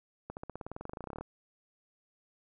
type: accelerating click train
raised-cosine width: 1 ms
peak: -26 dBFS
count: 22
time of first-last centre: 0.3-1.21 s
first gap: 69 ms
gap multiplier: 0.95
effects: none